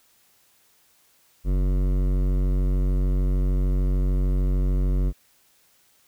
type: tone with hard clipping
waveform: sine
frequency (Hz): 46.69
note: F#1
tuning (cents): +16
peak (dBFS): -21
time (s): 1.44-5.13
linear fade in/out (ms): 50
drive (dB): 15
effects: white hiss -61 dBFS RMS until 6.07 s